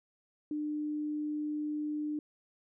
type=tone; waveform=sine; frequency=300 Hz; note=D4; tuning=37 cents sharp; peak=-32 dBFS; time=0.51-2.19 s; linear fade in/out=2 ms; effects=none